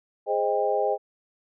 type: chord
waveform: sine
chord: Ab major seventh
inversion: none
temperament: equal with one note detuned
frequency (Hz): 415.3 / 523.3 / 622.3 / 796.8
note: Ab4 / C5 / Eb5 / G5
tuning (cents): 0 / 0 / 0 / +28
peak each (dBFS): -27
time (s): 0.26-0.98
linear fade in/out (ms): 50
effects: none